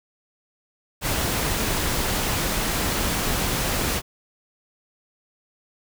pink noise, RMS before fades -24 dBFS, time 1.01-4.02 s, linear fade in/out 50 ms, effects none

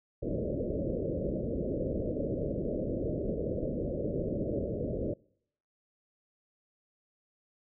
white low-pass noise, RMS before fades -33 dBFS, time 0.22-5.14 s, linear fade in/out 10 ms, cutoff 600 Hz, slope 96 dB/octave, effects noise-tail reverb RT60 0.7 s tail -26 dB re dry

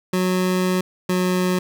25% pulse tone pair in turn, 183.7 / 182.43 Hz, F#3 / F#3, -12 / -24 cents, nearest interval unison, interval 12 cents, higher first, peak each -14 dBFS, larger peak neither, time 0.13-0.81 / 1.09-1.59 s, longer first, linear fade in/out 5 ms, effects none

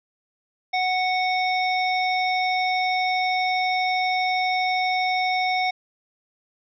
harmonic tone with a mistuned harmonic, 740 Hz, F#5, in tune, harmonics 1 / 3 / 5 / 7, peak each -22 / -25 / -32 / -34 dBFS, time 0.73-5.71 s, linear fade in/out 10 ms, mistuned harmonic 7, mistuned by +74 cents, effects none

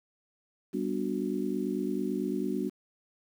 sine chord, G major seventh, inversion none, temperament just, 196 / 245 / 294 / 367.5 Hz, G3 / B3 / D4 / F#4, 0 / -14 / +2 / -12 cents, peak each -34 dBFS, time 0.73-2.7 s, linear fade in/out 20 ms, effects 9-bit

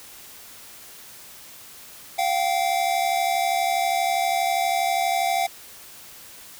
square tone pair together, 698.5 / 770.9 Hz, F5 / G5, 0 / -29 cents, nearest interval major second, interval 171 cents, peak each -24 dBFS, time 2.18-5.47 s, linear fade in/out 10 ms, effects white hiss -44 dBFS RMS until 6.59 s

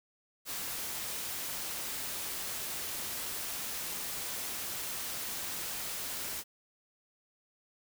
white noise, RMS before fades -38 dBFS, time 0.45-6.44 s, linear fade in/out 50 ms, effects none

